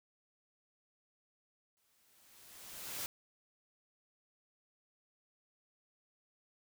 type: noise with exponential growth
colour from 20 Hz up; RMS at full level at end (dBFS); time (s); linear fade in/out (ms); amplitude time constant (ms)
white; -39; 1.77-3.06; 0; 280
effects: none